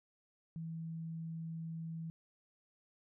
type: tone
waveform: sine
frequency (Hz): 163.3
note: E3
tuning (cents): -16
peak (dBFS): -40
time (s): 0.56-2.1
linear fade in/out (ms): 0
effects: none